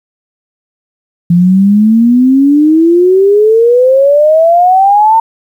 sine exponential sweep, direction up, 170.2 to 913 Hz, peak -3 dBFS, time 1.3-5.2 s, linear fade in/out 5 ms, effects 7-bit

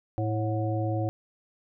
harmonic tone with a mistuned harmonic, 109.4 Hz, A2, 9 cents flat, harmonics 1 / 3 / 5 / 7, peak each -27 / -32 / -34 / -35 dBFS, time 0.18-1.09 s, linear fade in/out 0 ms, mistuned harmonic 7, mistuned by -79 cents, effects none

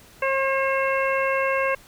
harmonic tone, 538 Hz, C5, 48 cents sharp, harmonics 1 / 2 / 3 / 4 / 5, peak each -23 / -26 / -28 / -29 / -30 dBFS, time 0.22-1.75 s, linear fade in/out 5 ms, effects pink hiss -50 dBFS RMS until 1.87 s

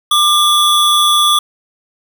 square tone pair together, 1194 / 3397 Hz, D6 / G#7, +28 / +38 cents, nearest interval octave + tritone, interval 1810 cents, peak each -12 dBFS, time 0.11-1.39 s, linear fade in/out 5 ms, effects none

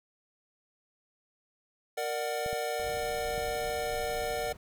square chord, Bb augmented, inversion none, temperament equal with one note detuned, 466.2 / 594.8 / 740 Hz, Bb4 / D5 / F#5, 0 / +22 / 0 cents, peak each -36 / -36 / -36 dBFS, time 1.97-4.53 s, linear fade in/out 10 ms
clicks, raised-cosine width 5 ms, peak -30 dBFS, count 3, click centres 2.462 / 2.53 / 3.379 s
brown noise, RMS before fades -45 dBFS, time 2.79-4.57 s, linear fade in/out 2 ms
effects none

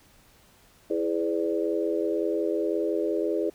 sine chord, E dominant seventh, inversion none, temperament equal with one note detuned, 329.6 / 415.3 / 505.4 / 587.3 Hz, E4 / G#4 / B4 / D5, 0 / 0 / +40 / 0 cents, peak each -28 / -28 / -31 / -32 dBFS, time 0.9-3.5 s, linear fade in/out 5 ms, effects pink hiss -58 dBFS RMS until 3.54 s

